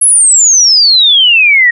sine exponential sweep, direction down, 10920 to 1864.7 Hz, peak -3 dBFS, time 0.01-1.71 s, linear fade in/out 10 ms, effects none

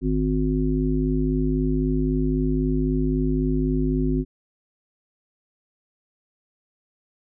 harmonic tone, 51.91 Hz, G#1, in tune, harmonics 1 / 3 / 5 / 7, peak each -24 / -26 / -23 / -28 dBFS, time 0.01-4.25 s, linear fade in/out 50 ms, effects none

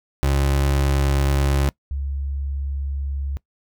30% pulse / sine tone pair in turn, 69.3 / 69.3 Hz, C#2 / C#2, 0 / 0 cents, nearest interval unison, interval 0 cents, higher neither, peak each -14 / -23 dBFS, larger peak first, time 0.23-1.69 / 1.91-3.37 s, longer neither, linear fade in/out 0 ms, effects noise-tail reverb RT60 0.1 s tail -22 dB re dry

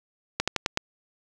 slowing click train, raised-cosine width 0.2 ms, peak -6 dBFS, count 5, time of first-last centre 0.4-0.774 s, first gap 76 ms, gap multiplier 1.14, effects none

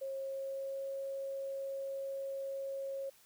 sine tone with pitch glide, 540 to 545.3 Hz, C#5 to C#5, -45 to -29 cents, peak -37 dBFS, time 0.01-3.1 s, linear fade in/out 10 ms, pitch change +16 cents, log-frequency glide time 0.2-0.89 s, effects white hiss -64 dBFS RMS until 3.25 s

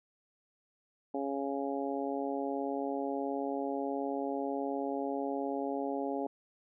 harmonic tone, 138.59 Hz, C#3, in tune, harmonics 2 / 3 / 4 / 5 / 6, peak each -36 / -38 / -39 / -40 / -41 dBFS, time 1.14-6.27 s, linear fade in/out 5 ms, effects none

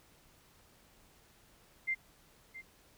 sine tone with echo, 2093 Hz, C7, in tune, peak -30 dBFS, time 1.87-1.95 s, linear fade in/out 20 ms, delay 670 ms, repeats 1, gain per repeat -14 dB, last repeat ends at 2.62 s, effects pink hiss -64 dBFS RMS until 2.97 s

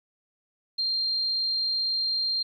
sine tone, 4186 Hz, C8, in tune, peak -24 dBFS, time 0.78-2.43 s, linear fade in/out 10 ms, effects 11-bit

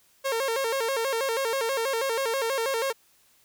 sawtooth tone with vibrato, 496.8 Hz, B4, 10 cents sharp, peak -21 dBFS, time 0.24-2.93 s, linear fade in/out 20 ms, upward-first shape square, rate 6.2 Hz, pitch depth 150 cents each way, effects white hiss -62 dBFS RMS until 3.44 s

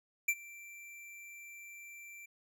square tone with ADSR envelope, 2349 Hz, D7, in tune, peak -26 dBFS, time 0.28-2.26 s, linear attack 7 ms, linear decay 54 ms, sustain -23 dB, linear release 8 ms, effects none

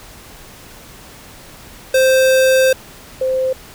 square / sine tone pair in turn, 523 / 520.4 Hz, C5 / C5, -1 / -9 cents, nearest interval unison, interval 8 cents, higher first, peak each -10 / -14 dBFS, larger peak first, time 1.94-2.73 / 3.21-3.53 s, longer first, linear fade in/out 5 ms, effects pink hiss -39 dBFS RMS until 3.74 s

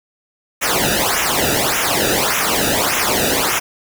pink noise with flanger, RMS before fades -17 dBFS, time 0.61-3.6 s, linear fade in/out 20 ms, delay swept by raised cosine 0.22 to 0.95 ms, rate 1.7 Hz, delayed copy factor -0.9, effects none

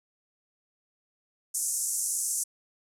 white band-pass noise, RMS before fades -30 dBFS, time 1.54-2.44 s, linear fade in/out 10 ms, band 6100 to 11000 Hz, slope 48 dB/octave, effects none

